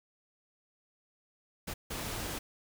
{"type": "noise bursts at uneven times", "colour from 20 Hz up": "pink", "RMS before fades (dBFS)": -38, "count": 2, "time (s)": [[1.67, 1.74], [1.9, 2.39]], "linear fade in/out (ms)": 10, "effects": []}